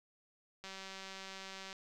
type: click train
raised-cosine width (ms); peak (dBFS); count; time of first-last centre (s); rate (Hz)
0.2; -30; 210; 0.64-1.729; 192
effects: none